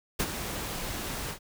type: noise with ADSR envelope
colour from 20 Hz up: pink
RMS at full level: -26 dBFS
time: 0.19-1.39 s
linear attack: 12 ms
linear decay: 51 ms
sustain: -9 dB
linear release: 93 ms
effects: none